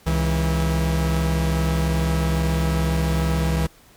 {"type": "tone pair together", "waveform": "45% pulse", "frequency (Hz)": [68.2, 162.21], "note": ["C#2", "E3"], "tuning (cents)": [-28, -28], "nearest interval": "octave + minor third", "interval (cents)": 1500, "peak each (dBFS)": -21, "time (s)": [0.06, 3.67], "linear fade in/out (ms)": 10, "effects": ["pink hiss -52 dBFS RMS until 3.96 s", "MP3 96 kbps"]}